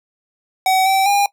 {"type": "tone with pitch steps", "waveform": "square", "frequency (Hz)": [756, 772, 808], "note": ["F#5", "G5", "G#5"], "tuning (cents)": [37, -27, -48], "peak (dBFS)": -13, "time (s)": [0.66, 1.26], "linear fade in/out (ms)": 2, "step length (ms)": 200, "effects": ["noise-tail reverb RT60 0.1 s tail -19 dB re dry"]}